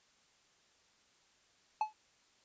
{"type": "tone with exponential decay", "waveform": "triangle", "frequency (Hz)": 860, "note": "A5", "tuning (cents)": -40, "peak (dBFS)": -24, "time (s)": [1.81, 1.93], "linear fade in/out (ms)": 2, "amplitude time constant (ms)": 26, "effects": ["white hiss -69 dBFS RMS until 2.44 s", "resampled to 16000 Hz"]}